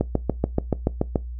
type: click train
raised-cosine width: 2 ms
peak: -6 dBFS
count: 9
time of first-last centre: 0.01-1.158 s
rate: 6.97 Hz
effects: noise-tail reverb RT60 0.2 s tail -21 dB re dry + added 60 Hz sine -30 dBFS peak until 1.39 s